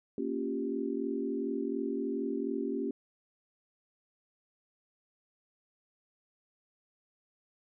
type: chord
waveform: sine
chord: G half-diminished seventh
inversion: first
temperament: equal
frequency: 233.1 / 277.2 / 349.2 / 392 Hz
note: Bb3 / Db4 / F4 / G4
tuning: 0 / 0 / 0 / 0 cents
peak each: -37 / -35 / -39 / -36 dBFS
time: 0.18-2.91 s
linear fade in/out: 2 ms
effects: none

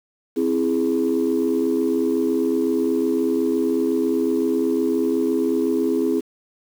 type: chord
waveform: sine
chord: C augmented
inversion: none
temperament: equal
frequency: 261.6 / 329.6 / 415.3 Hz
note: C4 / E4 / G#4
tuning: 0 / 0 / 0 cents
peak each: -21 dBFS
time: 0.36-6.21 s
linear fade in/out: 20 ms
effects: tanh soft clip ceiling -11 dBFS + 7-bit

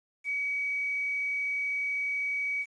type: tone with quantisation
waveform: sine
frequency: 2268 Hz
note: C#7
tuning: 39 cents sharp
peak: -28 dBFS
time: 0.24-2.66 s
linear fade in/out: 50 ms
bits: 9
effects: resampled to 22050 Hz

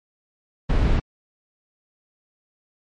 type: noise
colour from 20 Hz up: brown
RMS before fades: -18 dBFS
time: 0.69-1 s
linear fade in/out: 10 ms
effects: low-pass 4000 Hz 12 dB/octave + MP3 48 kbps

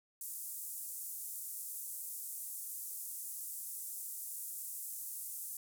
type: band-pass noise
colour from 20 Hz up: white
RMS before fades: -44 dBFS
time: 0.21-5.57 s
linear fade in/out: 2 ms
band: 8000 to 15000 Hz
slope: 24 dB/octave
effects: none

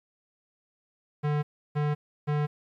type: tone bursts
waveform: square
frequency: 148.2 Hz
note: D3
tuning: 16 cents sharp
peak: -25 dBFS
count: 3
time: 1.23-2.47 s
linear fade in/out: 20 ms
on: 200 ms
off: 320 ms
effects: low-pass 2000 Hz 12 dB/octave + 11-bit

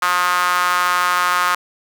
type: tone with high-pass filter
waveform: sawtooth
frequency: 178.7 Hz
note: F3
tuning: 40 cents sharp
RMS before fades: -17 dBFS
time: 0.02-1.55 s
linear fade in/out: 5 ms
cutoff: 1200 Hz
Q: 4.3
effects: none

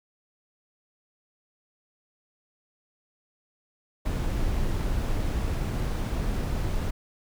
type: noise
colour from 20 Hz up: brown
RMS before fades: -27 dBFS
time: 4.05-6.91 s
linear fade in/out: 10 ms
effects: none

